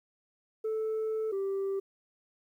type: tone pair in turn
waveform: sine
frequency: 438.5 / 390.7 Hz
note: A4 / G4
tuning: -6 / -6 cents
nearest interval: major second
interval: 200 cents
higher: first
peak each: -27 / -27 dBFS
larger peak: neither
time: 0.64-1.32 / 1.32-1.8 s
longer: first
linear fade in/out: 10 ms
effects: tanh soft clip ceiling -28 dBFS + 11-bit